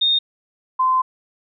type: tone pair in turn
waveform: sine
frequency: 3679 / 1032.4 Hz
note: A#7 / C6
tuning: -24 / -23 cents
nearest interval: octave + minor seventh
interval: 2199 cents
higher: first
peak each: -14 dBFS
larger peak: neither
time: 0.01-0.19 / 0.79-1.02 s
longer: second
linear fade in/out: 10 ms
effects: none